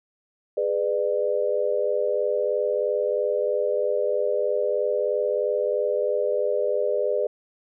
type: chord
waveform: sine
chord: G# diminished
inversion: none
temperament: just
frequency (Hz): 415.3 / 498.4 / 598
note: G#4 / B4 / D5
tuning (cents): 0 / +16 / +31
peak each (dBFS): -26 / -25 / -25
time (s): 0.57-7.27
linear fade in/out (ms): 5
effects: none